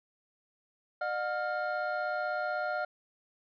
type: tone cluster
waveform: triangle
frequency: 607 / 723 / 1401 Hz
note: D#5 / F#5 / F6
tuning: -43 / -40 / +5 cents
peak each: -33 / -33 / -33 dBFS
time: 1.01-2.85 s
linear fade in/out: 5 ms
effects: resampled to 11025 Hz